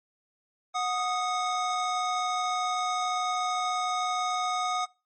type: tone pair together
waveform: square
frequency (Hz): 732 / 1244.5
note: F#5 / D#6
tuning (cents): -19 / 0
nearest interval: major sixth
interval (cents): 919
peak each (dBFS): -30 / -30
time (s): 0.74-4.86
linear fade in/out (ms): 20
effects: noise-tail reverb RT60 0.3 s tail -23 dB re dry + MP3 32 kbps